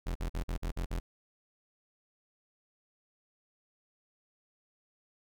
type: tone bursts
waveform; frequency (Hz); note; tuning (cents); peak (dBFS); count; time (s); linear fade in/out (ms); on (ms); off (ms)
40% pulse; 43; F1; -26; -31; 7; 0.06-1; 10; 94; 47
effects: none